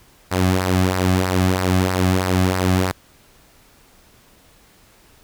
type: tone with flanger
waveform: sawtooth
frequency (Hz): 92.5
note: F#2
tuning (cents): 0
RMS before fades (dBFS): -18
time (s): 0.31-2.92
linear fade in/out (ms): 10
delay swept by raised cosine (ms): 0.29 to 2.19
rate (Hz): 3.1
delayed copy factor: -0.6
effects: pink hiss -52 dBFS RMS until 5.23 s